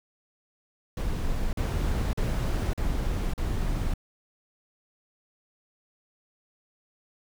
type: noise bursts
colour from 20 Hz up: brown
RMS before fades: -27 dBFS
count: 5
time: 0.97-3.938 s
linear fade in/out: 2 ms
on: 560 ms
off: 42 ms
effects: none